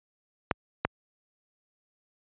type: clicks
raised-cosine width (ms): 0.5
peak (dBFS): -8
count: 2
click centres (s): 0.512 / 0.85
effects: high-pass 60 Hz 12 dB/octave + resampled to 8000 Hz